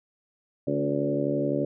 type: harmonic tone with a mistuned harmonic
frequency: 71.8 Hz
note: D2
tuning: 39 cents flat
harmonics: 2 / 3 / 4 / 5 / 6 / 7 / 8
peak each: -32 / -35 / -28 / -31 / -34 / -34 / -30 dBFS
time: 0.67-1.65 s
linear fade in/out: 5 ms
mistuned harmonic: 4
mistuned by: -21 cents
effects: none